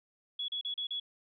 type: tone bursts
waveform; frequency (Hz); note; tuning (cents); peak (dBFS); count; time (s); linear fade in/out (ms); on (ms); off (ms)
sine; 3373; G#7; +26; -33; 5; 0.39-0.999; 5; 93; 36
effects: none